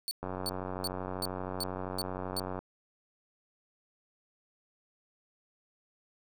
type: tone bursts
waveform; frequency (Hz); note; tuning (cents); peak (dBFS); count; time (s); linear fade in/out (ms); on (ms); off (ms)
sawtooth; 4463; C#8; +11; -29; 7; 0.08-2.397; 0; 31; 350
type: click train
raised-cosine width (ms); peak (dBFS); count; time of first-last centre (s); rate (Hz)
1; -23; 220; 0.23-2.59; 92.8
effects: none